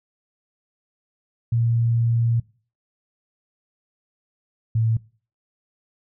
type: tone pair in turn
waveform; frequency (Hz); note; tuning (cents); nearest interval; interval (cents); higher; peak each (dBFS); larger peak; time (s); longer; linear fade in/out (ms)
sine; 116.54 / 112.7; A#2 / A2; 0 / +42; minor second; 58; first; -17; neither; 1.52-2.4 / 4.75-4.97; first; 5
effects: noise-tail reverb RT60 0.4 s tail -22 dB re dry